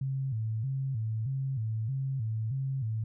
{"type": "tone with vibrato", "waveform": "sine", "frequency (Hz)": 121.9, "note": "B2", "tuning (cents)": -22, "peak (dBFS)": -29, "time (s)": [0.01, 3.04], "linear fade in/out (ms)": 5, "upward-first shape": "square", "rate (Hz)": 1.6, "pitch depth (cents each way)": 170, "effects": []}